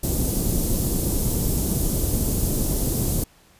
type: band-stop noise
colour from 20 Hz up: pink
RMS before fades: -22 dBFS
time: 0.03-3.24 s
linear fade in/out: 5 ms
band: 340 to 9500 Hz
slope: 12 dB/octave
effects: pink hiss -55 dBFS RMS until 3.59 s + resampled to 32000 Hz